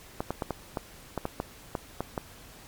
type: clicks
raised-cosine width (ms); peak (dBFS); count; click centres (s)
1; -15; 11; 0.205 / 0.306 / 0.422 / 0.507 / 0.772 / 1.177 / 1.254 / 1.401 / 1.752 / 2.006 / 2.178
effects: pink hiss -50 dBFS RMS until 2.67 s + MP3 96 kbps